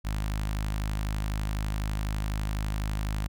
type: tone with notch filter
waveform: sawtooth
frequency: 52 Hz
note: G#1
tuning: 3 cents sharp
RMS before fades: -30 dBFS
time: 0.04-3.28 s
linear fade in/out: 20 ms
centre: 420 Hz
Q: 0.8
effects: none